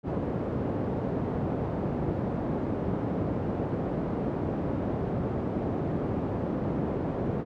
pink band-pass noise, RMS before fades -30 dBFS, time 0.03-7.45 s, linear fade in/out 50 ms, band 110 to 540 Hz, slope 12 dB/octave, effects none

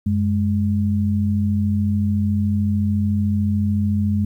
sine tone pair together, 93.97 / 207.7 Hz, F#2 / G#3, +27 / 0 cents, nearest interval octave + major second, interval 1373 cents, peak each -19 dBFS, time 0.06-4.25 s, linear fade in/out 5 ms, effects 9-bit

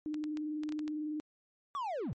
sine tone with vibrato, 303.7 Hz, D#4, 42 cents flat, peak -34 dBFS, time 0.06-1.2 s, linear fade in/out 0 ms, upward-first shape sine, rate 20 Hz, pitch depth 34 cents each way
clicks, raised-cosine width 0.2 ms, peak -29 dBFS, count 8, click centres 0.143 / 0.24 / 0.372 / 0.635 / 0.691 / 0.723 / 0.792 / 0.879 s
triangle linear sweep, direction down, 1174.7 to 88.8 Hz, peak -32 dBFS, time 1.75-2.13 s, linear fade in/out 0 ms
effects MP3 32 kbps

